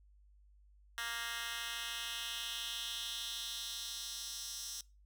10% pulse tone with high-pass filter sweep, 233.1 Hz, A#3, in tune, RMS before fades -42 dBFS, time 0.98-4.81 s, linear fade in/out 0 ms, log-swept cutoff 1900 to 5400 Hz, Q 2.2, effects noise-tail reverb RT60 0.3 s tail -22 dB re dry + added 50 Hz sine -61 dBFS peak until 5.05 s

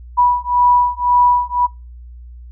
sine beating tone pair, 978 / 979.9 Hz, B5 / B5, -17 / -14 cents, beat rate 1.9 Hz, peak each -14 dBFS, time 0.17-1.67 s, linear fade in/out 20 ms, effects noise-tail reverb RT60 0.3 s tail -26 dB re dry + added 60 Hz sine -33 dBFS peak until 2.51 s

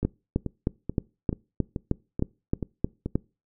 two click trains, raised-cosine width 3 ms, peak -16 / -10 dBFS, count 8 / 11, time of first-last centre 0.03-3.06 / 0.05-3.156 s, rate 2.31 / 3.22 Hz, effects noise-tail reverb RT60 0.3 s tail -24 dB re dry

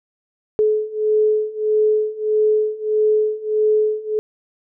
sine beating tone pair, 427.7 / 429.3 Hz, A4 / A4, -49 / -43 cents, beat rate 1.6 Hz, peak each -19 / -17 dBFS, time 0.59-4.19 s, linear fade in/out 0 ms, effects none

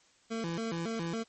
25% pulse tone with vibrato, 194.9 Hz, G3, 10 cents flat, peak -29 dBFS, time 0.3-1.24 s, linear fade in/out 20 ms, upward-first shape square, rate 3.6 Hz, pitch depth 260 cents each way, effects white hiss -65 dBFS RMS until 1.28 s + MP3 32 kbps

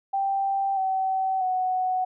sine tone with pitch steps, 784 / 762.6 / 741.7 Hz, G5 / G5 / F#5, 0 / -48 / +4 cents, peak -22 dBFS, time 0.13-2.05 s, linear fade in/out 10 ms, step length 640 ms, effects none

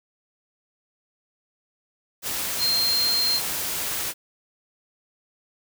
sine tone in noise, 4186 Hz, C8, in tune, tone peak -20 dBFS, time 2.58-3.41 s, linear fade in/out 50 ms, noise white, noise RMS -28 dBFS, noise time 2.22-4.14 s, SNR +5 dB, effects none

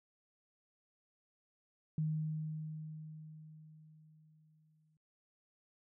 sine tone with exponential decay, 155.56 Hz, D#3, in tune, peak -31 dBFS, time 1.98-4.97 s, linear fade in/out 2 ms, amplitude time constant 650 ms, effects noise-tail reverb RT60 0.2 s tail -23 dB re dry

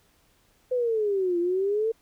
sine exponential two-way sweep, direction down then up, 512 to 341.3 to 456.9 Hz, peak -22 dBFS, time 0.71-1.92 s, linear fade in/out 10 ms, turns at 1.39 s, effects pink hiss -64 dBFS RMS until 2.01 s

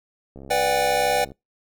click train, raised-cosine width 2 ms, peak -27 dBFS, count 66, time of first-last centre 0.36-1.319 s, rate 67.8 Hz
square chord, G major seventh, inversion first, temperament equal with one note detuned, 493.9 / 587.3 / 740 / 801.4 Hz, B4 / D5 / F#5 / G5, 0 / 0 / 0 / +38 cents, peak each -25 dBFS, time 0.5-1.25 s, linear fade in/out 10 ms
effects noise-tail reverb RT60 0.2 s tail -25 dB re dry

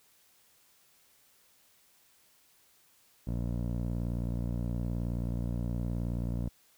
15% pulse tone with low-pass filter, 59 Hz, A#1, 22 cents sharp, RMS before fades -33 dBFS, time 3.27-6.49 s, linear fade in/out 5 ms, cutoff 450 Hz, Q 0.6, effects white hiss -65 dBFS RMS until 6.77 s

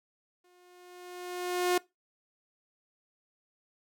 sawtooth tone with exponential growth, 358.4 Hz, F4, 45 cents sharp, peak -19 dBFS, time 0.44-1.78 s, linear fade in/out 5 ms, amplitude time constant 290 ms, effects noise-tail reverb RT60 0.2 s tail -21 dB re dry

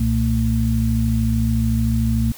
sine tone cluster, 64.7 / 118.2 / 225.6 Hz, C2 / A#2 / A3, -19 / +24 / +44 cents, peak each -20 dBFS, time 0-2.32 s, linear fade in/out 5 ms, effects white hiss -40 dBFS RMS until 2.37 s

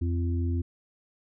harmonic tone, 85.7 Hz, F2, 32 cents flat, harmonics 1 / 3 / 4, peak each -25 / -34 / -38 dBFS, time 0.01-0.62 s, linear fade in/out 10 ms, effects none

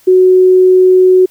sine tone, 370 Hz, F#4, in tune, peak -3 dBFS, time 0.07-1.26 s, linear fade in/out 10 ms, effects white hiss -47 dBFS RMS until 1.3 s

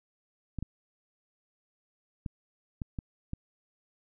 clicks, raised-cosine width 5 ms, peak -22 dBFS, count 6, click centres 0.587 / 0.626 / 2.262 / 2.818 / 2.988 / 3.334 s, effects none

